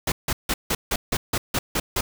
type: noise bursts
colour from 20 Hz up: pink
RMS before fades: -23 dBFS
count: 10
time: 0.07-2.01 s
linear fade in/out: 5 ms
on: 50 ms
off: 160 ms
effects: none